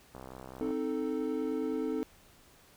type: click train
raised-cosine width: 1 ms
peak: -31 dBFS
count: 37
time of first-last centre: 0.15-0.706 s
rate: 64.7 Hz
type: chord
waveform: triangle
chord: A diminished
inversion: first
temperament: equal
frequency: 261.6 / 311.1 / 440 Hz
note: C4 / Eb4 / A4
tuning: 0 / 0 / 0 cents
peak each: -33 dBFS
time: 0.61-2.03 s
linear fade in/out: 0 ms
effects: pink hiss -60 dBFS RMS until 2.76 s